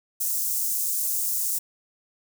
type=high-pass noise; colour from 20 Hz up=white; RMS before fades=-26 dBFS; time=0.2-1.59 s; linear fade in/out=10 ms; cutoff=6600 Hz; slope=24 dB/octave; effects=none